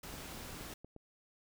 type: noise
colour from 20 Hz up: pink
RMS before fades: -47 dBFS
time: 0.03-0.74 s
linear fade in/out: 5 ms
type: click train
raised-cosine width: 2 ms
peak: -37 dBFS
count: 8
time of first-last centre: 0.14-0.964 s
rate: 8.5 Hz
effects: none